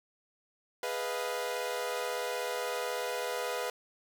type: chord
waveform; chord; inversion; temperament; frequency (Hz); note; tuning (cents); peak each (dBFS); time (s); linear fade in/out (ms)
sawtooth; F half-diminished seventh; first; equal; 415.3 / 493.9 / 622.3 / 698.5; Ab4 / Cb5 / Eb5 / F5; 0 / 0 / 0 / 0; -37 / -31 / -37 / -36; 0.83-3.7; 2
effects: none